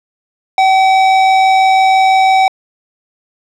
square tone with amplitude modulation, 763 Hz, G5, 47 cents flat, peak -6 dBFS, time 0.58-2.48 s, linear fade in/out 2 ms, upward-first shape sine, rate 106 Hz, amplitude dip 25%, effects low-pass 4000 Hz 12 dB/octave + 8-bit

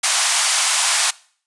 white band-pass noise, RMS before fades -18 dBFS, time 0.03-1.11 s, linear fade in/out 10 ms, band 680 to 10000 Hz, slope 48 dB/octave, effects noise-tail reverb RT60 0.5 s tail -22 dB re dry + resampled to 24000 Hz

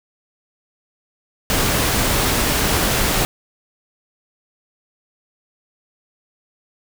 pink noise, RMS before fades -18 dBFS, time 1.5-3.25 s, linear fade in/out 0 ms, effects none

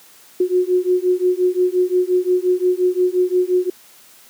sine beating tone pair, 360.7 / 366.4 Hz, F#4 / F#4, -44 / -17 cents, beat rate 5.7 Hz, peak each -17 / -17 dBFS, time 0.4-3.7 s, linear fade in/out 5 ms, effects white hiss -47 dBFS RMS until 4.29 s + high-pass 150 Hz 12 dB/octave

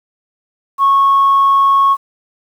sine tone, 1100 Hz, C#6, 14 cents flat, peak -6 dBFS, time 0.78-1.97 s, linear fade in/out 50 ms, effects tanh soft clip ceiling -4 dBFS + 7-bit

